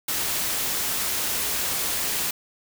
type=noise; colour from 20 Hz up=white; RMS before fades=-26 dBFS; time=0.08-2.31 s; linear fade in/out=5 ms; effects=none